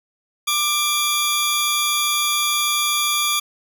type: tone pair together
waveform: 15% pulse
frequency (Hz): 1187 / 3357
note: D6 / G#7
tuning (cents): +18 / +18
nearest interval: octave + tritone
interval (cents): 1800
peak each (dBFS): -14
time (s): 0.47-3.4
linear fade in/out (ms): 10
effects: none